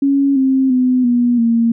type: tone with pitch steps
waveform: sine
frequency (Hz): 277.5 / 265.1 / 253.3 / 242 / 231.2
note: C#4 / C4 / B3 / B3 / A#3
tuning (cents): +2 / +23 / +44 / -35 / -14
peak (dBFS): -10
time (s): 0.02-1.72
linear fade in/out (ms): 5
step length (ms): 340
effects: none